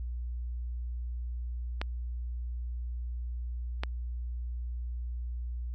clicks, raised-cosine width 0.3 ms, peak -16 dBFS, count 2, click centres 1.815 / 3.835 s, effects added 60 Hz sine -33 dBFS peak until 5.74 s

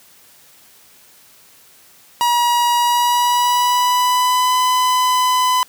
45% pulse tone with pitch glide, 959 to 1006.1 Hz, A#5 to B5, +49 to +32 cents, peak -13 dBFS, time 2.21-5.63 s, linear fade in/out 0 ms, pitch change +83 cents, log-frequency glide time 2.78-4.56 s, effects white hiss -48 dBFS RMS until 5.68 s + high-pass 60 Hz 12 dB/octave

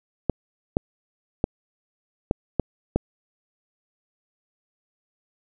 clicks, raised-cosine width 2 ms, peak -6 dBFS, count 6, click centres 0.297 / 0.769 / 1.441 / 2.311 / 2.597 / 2.96 s, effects none

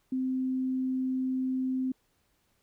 sine tone, 259.3 Hz, C4, 15 cents flat, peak -27 dBFS, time 0.12-1.92 s, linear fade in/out 5 ms, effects pink hiss -72 dBFS RMS until 2.62 s

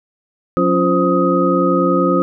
sine tone cluster, 181 / 277 / 347.5 / 521 / 1255 Hz, F#3 / C#4 / F4 / C5 / D#6, -38 / -1 / -9 / -7 / +15 cents, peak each -18 dBFS, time 0.57-2.22 s, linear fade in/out 0 ms, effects none

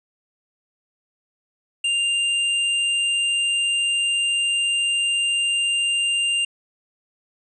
sine tone with hard clipping, 2794 Hz, F7, in tune, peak -20 dBFS, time 1.84-6.45 s, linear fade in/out 5 ms, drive 13 dB, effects resampled to 24000 Hz

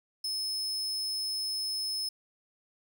40% pulse tone, 5200 Hz, E8, 24 cents flat, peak -30 dBFS, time 0.24-2.09 s, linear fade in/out 5 ms, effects none

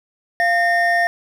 triangle tone pair together, 694.3 / 1828 Hz, F5 / A#6, -10 / -34 cents, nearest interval octave + perfect fourth, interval 1676 cents, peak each -15 dBFS, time 0.4-1.07 s, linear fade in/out 0 ms, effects none

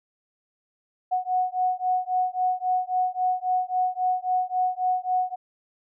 sine beating tone pair, 734 / 737.7 Hz, F#5 / F#5, -14 / -5 cents, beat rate 3.7 Hz, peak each -25 dBFS, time 1.11-5.36 s, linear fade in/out 20 ms, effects none

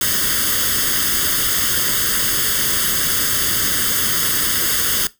white noise with comb filter, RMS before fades -18 dBFS, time 0.01-5.07 s, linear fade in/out 2 ms, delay 0.61 ms, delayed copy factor +0.85, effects noise-tail reverb RT60 0.2 s tail -18 dB re dry

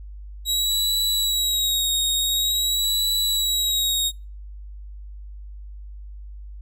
sawtooth tone with vibrato, 3838 Hz, A#7, 50 cents sharp, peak -17 dBFS, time 0.45-4.12 s, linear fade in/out 50 ms, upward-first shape sine, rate 0.47 Hz, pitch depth 43 cents each way, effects noise-tail reverb RT60 0.3 s tail -23 dB re dry + added 50 Hz sine -35 dBFS peak until 6.61 s

